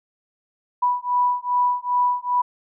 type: beating tone pair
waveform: sine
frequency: 983 / 985.5 Hz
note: B5 / B5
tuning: -8 / -4 cents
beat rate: 2.5 Hz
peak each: -21 dBFS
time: 0.82-2.42 s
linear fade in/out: 10 ms
effects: none